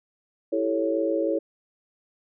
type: chord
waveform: sine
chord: A dominant seventh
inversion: second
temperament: equal with one note detuned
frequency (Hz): 329.6 / 392 / 438.7 / 554.4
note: E4 / G4 / A4 / C#5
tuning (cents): 0 / 0 / -5 / 0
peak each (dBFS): -26 / -32 / -28 / -26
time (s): 0.52-1.39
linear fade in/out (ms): 10
effects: none